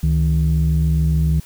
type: tone pair together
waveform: sine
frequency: 70.4 / 157.54 Hz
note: C#2 / D#3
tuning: +27 / +22 cents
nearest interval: octave + major second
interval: 1395 cents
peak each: -15 dBFS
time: 0.03-1.4 s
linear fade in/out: 5 ms
effects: tanh soft clip ceiling -9 dBFS + white hiss -45 dBFS RMS until 1.45 s